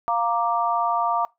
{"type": "chord", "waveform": "sine", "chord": "Bb major", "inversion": "second", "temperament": "equal", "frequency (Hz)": [698.5, 932.3, 1174.7], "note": ["F5", "Bb5", "D6"], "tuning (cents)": [0, 0, 0], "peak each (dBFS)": -24, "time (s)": [0.08, 1.25], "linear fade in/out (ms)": 0, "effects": ["noise-tail reverb RT60 0.2 s tail -23 dB re dry"]}